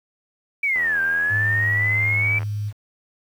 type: exponential two-way sweep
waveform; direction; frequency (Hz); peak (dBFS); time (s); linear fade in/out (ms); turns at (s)
sine; down then up; 2330 to 1568 to 2330; -18; 0.63-2.39; 5; 1.01
type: click train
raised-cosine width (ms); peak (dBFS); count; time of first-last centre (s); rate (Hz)
0.5; -21; 138; 0.76-2.431; 82
type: tone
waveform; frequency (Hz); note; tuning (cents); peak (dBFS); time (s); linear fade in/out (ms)
sine; 104.3; G#2; +8; -23; 1.29-2.73; 50
effects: 8-bit